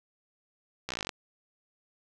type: slowing click train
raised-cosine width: 0.2 ms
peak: -16 dBFS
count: 12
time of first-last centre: 0.89-1.092 s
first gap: 15 ms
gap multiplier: 1.04
effects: none